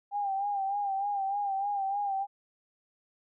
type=tone with vibrato; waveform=sine; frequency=797 Hz; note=G5; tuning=28 cents sharp; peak=-28 dBFS; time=0.11-2.27 s; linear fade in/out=50 ms; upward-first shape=sine; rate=3.3 Hz; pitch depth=54 cents each way; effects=none